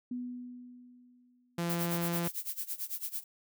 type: tone with exponential decay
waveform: sine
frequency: 246.9 Hz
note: B3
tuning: in tune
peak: -33 dBFS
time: 0.11-1.72 s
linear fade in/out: 5 ms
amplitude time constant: 350 ms
type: tone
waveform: sawtooth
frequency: 171 Hz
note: F3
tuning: 36 cents flat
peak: -27 dBFS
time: 1.58-2.28 s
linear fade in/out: 5 ms
type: noise with tremolo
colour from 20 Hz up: violet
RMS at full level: -35 dBFS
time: 1.69-3.24 s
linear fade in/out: 10 ms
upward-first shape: sine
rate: 9 Hz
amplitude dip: 90%
effects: none